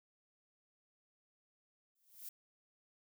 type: noise with exponential growth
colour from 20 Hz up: violet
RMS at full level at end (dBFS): -44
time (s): 1.95-2.29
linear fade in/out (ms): 5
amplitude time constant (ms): 72
effects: none